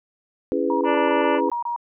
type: chord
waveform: sine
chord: C# minor seventh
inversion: none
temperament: just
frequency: 277.2 / 332.6 / 415.8 / 498.9 Hz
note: C#4 / E4 / G#4 / B4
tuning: 0 / +16 / +2 / +17 cents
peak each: -25 dBFS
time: 0.52-1.5 s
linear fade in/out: 0 ms
type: tone bursts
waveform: sine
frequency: 950 Hz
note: A#5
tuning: 33 cents sharp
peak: -23 dBFS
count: 8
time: 0.7-1.762 s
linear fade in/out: 2 ms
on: 110 ms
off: 26 ms
type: harmonic tone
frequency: 293.7 Hz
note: D4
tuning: in tune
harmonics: 2 / 3 / 4 / 5 / 6 / 7 / 8 / 9 / 10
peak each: -24 / -28 / -30 / -32 / -34 / -35 / -36 / -37 / -38 dBFS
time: 0.84-1.41 s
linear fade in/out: 50 ms
effects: none